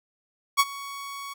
sawtooth tone with ADSR envelope, 1117 Hz, C#6, 13 cents sharp, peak -11 dBFS, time 0.57-1.34 s, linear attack 28 ms, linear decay 42 ms, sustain -20 dB, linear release 15 ms, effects none

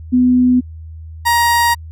sine / 30% pulse tone pair in turn, 250 / 943.9 Hz, B3 / A#5, +21 / +21 cents, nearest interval octave + major seventh, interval 2300 cents, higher second, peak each -8 dBFS, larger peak neither, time 0.12-0.61 / 1.25-1.75 s, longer second, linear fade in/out 20 ms, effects added 80 Hz sine -29 dBFS peak until 1.91 s

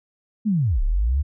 sine linear two-way sweep, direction down then up, 226.4 to 31 to 75.8 Hz, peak -17 dBFS, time 0.45-1.23 s, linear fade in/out 20 ms, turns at 0.82 s, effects none

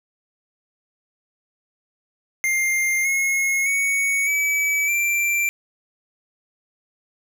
square tone with pitch steps, 2108 / 2167 / 2228 / 2291 / 2355 Hz, C7 / C#7 / C#7 / D7 / D7, +12 / -40 / +8 / -44 / +4 cents, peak -19 dBFS, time 2.44-5.49 s, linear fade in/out 0 ms, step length 610 ms, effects none

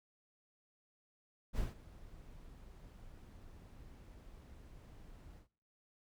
brown noise with ADSR envelope, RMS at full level -36 dBFS, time 1.53-5.48 s, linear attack 50 ms, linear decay 160 ms, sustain -19 dB, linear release 110 ms, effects noise-tail reverb RT60 0.6 s tail -24 dB re dry

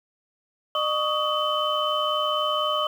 sine tone cluster, 608 / 1126 / 1250 / 3046 Hz, D#5 / C#6 / D#6 / F#7, -40 / +27 / +8 / +50 cents, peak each -27 dBFS, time 0.75-2.87 s, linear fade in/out 2 ms, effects tanh soft clip ceiling -11 dBFS + 8-bit

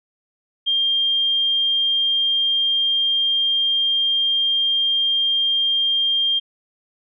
sine tone, 3200 Hz, G7, 35 cents sharp, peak -16 dBFS, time 0.66-6.4 s, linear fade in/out 20 ms, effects none

